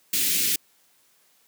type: band-stop noise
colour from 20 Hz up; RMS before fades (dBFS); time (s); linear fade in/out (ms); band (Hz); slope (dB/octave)
white; -23; 0.13-0.56; 5; 350 to 2100; 24
effects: white hiss -62 dBFS RMS until 1.47 s + high-pass 150 Hz 12 dB/octave